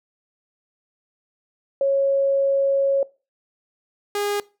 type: tone pair in turn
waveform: sine / sawtooth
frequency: 550 / 409.6 Hz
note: C#5 / G#4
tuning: -14 / -24 cents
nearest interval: perfect fourth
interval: 510 cents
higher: first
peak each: -16 / -18 dBFS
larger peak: first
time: 1.81-3.03 / 4.15-4.4 s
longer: first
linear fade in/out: 2 ms
effects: noise-tail reverb RT60 0.3 s tail -21 dB re dry